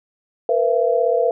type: tone cluster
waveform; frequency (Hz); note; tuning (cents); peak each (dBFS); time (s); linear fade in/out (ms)
sine; 466.7 / 503 / 673; A#4 / B4 / E5; +2 / +32 / +36; -19; 0.49-1.31; 2
effects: none